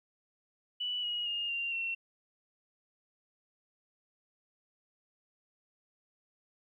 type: tone with pitch steps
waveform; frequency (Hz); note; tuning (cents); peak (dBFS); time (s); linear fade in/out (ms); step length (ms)
sine; 2960 / 2897 / 2836 / 2776 / 2717; F#7 / F#7 / F7 / F7 / F7; 0 / -37 / +26 / -11 / -48; -32; 0.8-1.95; 10; 230
effects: 12-bit